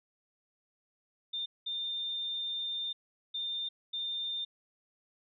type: tone bursts at uneven times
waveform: sine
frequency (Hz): 3608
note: A7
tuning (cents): +43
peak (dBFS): -33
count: 4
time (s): 1.33-1.46 / 1.66-2.93 / 3.34-3.69 / 3.93-4.45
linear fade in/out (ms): 10
effects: none